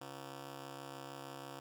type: ring-modulated tone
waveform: 10% pulse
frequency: 207.7 Hz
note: G#3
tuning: in tune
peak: -35 dBFS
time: 0.01-1.6 s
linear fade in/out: 5 ms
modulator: 70.7 Hz
effects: none